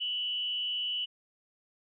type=tone with frequency modulation; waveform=sine; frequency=2960 Hz; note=F#7; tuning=in tune; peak=-30 dBFS; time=0-1.06 s; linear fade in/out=20 ms; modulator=212 Hz; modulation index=0.39; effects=none